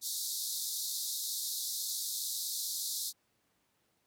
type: band-pass noise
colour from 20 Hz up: pink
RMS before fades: -37 dBFS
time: 0.01-3.13 s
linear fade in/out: 50 ms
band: 3700 to 16000 Hz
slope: 96 dB/octave
effects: pink hiss -75 dBFS RMS until 4.06 s + high-pass 100 Hz 12 dB/octave